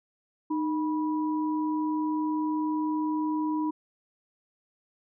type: tone pair together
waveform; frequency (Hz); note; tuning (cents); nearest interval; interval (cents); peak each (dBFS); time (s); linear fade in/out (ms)
sine; 307.8 / 977.2; D#4 / B5; -19 / -19; octave + minor sixth; 2000; -26 / -33; 0.5-3.71; 10
effects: none